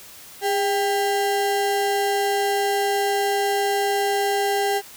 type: ring-modulated tone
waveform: square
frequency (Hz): 598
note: D5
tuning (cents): +31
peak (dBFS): -17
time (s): 0.41-4.82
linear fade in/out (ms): 50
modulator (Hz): 192
effects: white hiss -43 dBFS RMS until 4.96 s